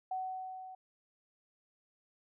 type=tone with level ramp; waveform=sine; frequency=750 Hz; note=F#5; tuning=23 cents sharp; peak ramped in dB=-33 to -46 dBFS; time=0.11-0.75 s; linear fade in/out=5 ms; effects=none